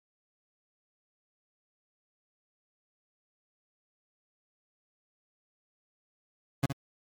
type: tone with echo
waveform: 30% pulse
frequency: 138.2 Hz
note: C#3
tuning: 5 cents flat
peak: -20 dBFS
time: 6.63-6.66 s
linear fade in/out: 5 ms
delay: 66 ms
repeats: 1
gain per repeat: -8 dB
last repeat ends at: 6.726 s
effects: MP3 96 kbps